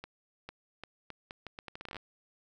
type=accelerating click train; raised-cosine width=0.3 ms; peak=-26 dBFS; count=17; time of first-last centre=0.04-1.967 s; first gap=450 ms; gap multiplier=0.77; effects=none